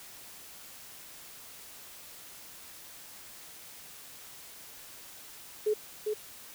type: tone with echo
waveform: sine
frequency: 425.4 Hz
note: G#4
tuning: 42 cents sharp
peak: -24 dBFS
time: 5.66-5.74 s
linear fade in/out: 10 ms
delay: 400 ms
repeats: 1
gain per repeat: -4 dB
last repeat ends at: 6.14 s
effects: white hiss -49 dBFS RMS until 6.54 s